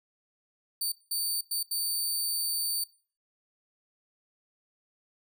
15% pulse tone bursts at uneven times, 4581 Hz, D8, 44 cents flat, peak -22 dBFS, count 4, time 0.81-0.92 / 1.11-1.41 / 1.51-1.63 / 1.71-2.84 s, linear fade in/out 5 ms, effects noise-tail reverb RT60 0.4 s tail -19 dB re dry

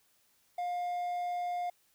triangle tone with quantisation, 709 Hz, F5, 26 cents sharp, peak -30 dBFS, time 0.58-1.7 s, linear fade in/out 5 ms, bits 10, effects white hiss -70 dBFS RMS until 1.94 s

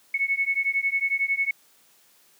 sine beating tone pair, 2200 / 2211 Hz, C#7 / C#7, -14 / -5 cents, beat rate 11 Hz, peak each -25 dBFS, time 0.14-1.51 s, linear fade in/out 5 ms, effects white hiss -59 dBFS RMS until 2.39 s + high-pass 150 Hz 12 dB/octave

